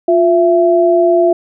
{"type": "tone pair together", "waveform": "sine", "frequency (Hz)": [352.5, 667.7], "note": ["F4", "E5"], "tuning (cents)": [16, 22], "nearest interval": "major seventh", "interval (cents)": 1106, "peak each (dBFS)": -10, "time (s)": [0.08, 1.33], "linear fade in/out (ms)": 5, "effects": []}